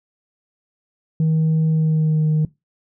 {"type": "tone with pitch glide", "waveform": "sine", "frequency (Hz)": [158.8, 154.64], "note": ["D#3", "D#3"], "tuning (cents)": [36, -10], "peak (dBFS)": -12, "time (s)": [1.2, 2.45], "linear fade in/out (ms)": 2, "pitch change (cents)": -46, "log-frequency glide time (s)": [1.68, 2.27], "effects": ["noise-tail reverb RT60 0.2 s tail -21 dB re dry", "tanh soft clip ceiling -13 dBFS"]}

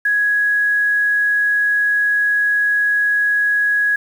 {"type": "tone with quantisation", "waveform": "sine", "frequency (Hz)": 1668, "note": "G#6", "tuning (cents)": 7, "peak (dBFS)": -13, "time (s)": [0.05, 3.96], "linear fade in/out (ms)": 5, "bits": 7, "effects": []}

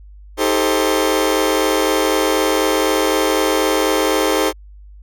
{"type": "chord", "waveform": "sawtooth", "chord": "A half-diminished seventh", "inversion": "second", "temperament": "just", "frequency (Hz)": [316.8, 396, 440, 528], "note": ["Eb4", "G4", "A4", "C5"], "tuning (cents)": [31, 18, 0, 16], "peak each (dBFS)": -16, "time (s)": [0.37, 4.53], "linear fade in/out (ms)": 50, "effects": ["added 50 Hz sine -37 dBFS peak until 5.02 s"]}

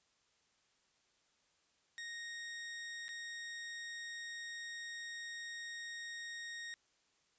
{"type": "tone with dropouts", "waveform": "sawtooth", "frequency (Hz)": 1864.7, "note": "A#6", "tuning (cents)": 0, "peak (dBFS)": -40, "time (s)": [1.98, 6.74], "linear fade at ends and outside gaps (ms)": 0, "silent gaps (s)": [3.082, 3.09], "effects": ["white hiss -75 dBFS RMS until 7.38 s", "resampled to 16000 Hz"]}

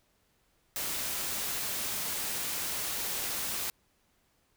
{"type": "noise", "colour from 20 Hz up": "white", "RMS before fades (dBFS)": -34, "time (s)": [0.76, 3.7], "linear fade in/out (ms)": 0, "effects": ["pink hiss -71 dBFS RMS until 4.56 s"]}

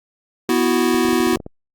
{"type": "chord", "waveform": "square", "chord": "B suspended fourth", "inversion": "none", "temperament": "equal", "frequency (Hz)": [246.9, 329.6, 370], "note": ["B3", "E4", "F#4"], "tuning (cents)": [0, 0, 0], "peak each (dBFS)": -20, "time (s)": [0.49, 1.36], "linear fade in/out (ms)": 2}
{"type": "clicks", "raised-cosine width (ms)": 2, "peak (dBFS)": -18, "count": 10, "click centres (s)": [0.945, 1.052, 1.087, 1.131, 1.203, 1.271, 1.331, 1.371, 1.402, 1.464]}
{"effects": ["Opus 48 kbps"]}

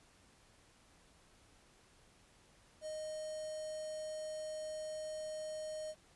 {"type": "tone with notch filter", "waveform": "square", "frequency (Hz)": 620, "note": "D#5", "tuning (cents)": -6, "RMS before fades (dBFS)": -43, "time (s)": [2.81, 5.95], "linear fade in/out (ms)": 50, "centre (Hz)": 2200, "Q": 0.59, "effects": ["pink hiss -66 dBFS RMS until 6.15 s", "resampled to 24000 Hz"]}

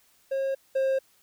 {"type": "tone pair in turn", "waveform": "triangle", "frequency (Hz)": [540, 533.5], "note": ["C#5", "C5"], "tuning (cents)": [-45, 34], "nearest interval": "unison", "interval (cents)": 21, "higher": "first", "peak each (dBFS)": [-23, -20], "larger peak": "second", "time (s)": [[0.31, 0.55], [0.75, 0.99]], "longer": "neither", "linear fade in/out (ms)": 10, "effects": ["white hiss -63 dBFS RMS until 1.22 s"]}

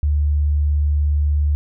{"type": "tone", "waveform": "sine", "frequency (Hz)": 73.6, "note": "D2", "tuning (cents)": 4, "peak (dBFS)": -14, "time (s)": [0.03, 1.55], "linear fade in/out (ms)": 0, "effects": []}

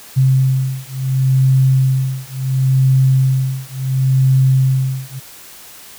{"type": "beating tone pair", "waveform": "sine", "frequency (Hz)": [131.7, 132.41], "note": ["C3", "C3"], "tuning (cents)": [12, 21], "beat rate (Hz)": 0.71, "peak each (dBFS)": -14, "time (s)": [0.16, 5.2], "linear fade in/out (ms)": 20, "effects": ["white hiss -38 dBFS RMS until 5.98 s"]}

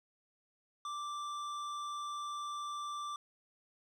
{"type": "tone with hard clipping", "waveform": "triangle", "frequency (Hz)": 1174.7, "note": "D6", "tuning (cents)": 0, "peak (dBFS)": -40, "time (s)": [0.85, 3.16], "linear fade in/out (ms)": 2, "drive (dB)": 15, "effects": []}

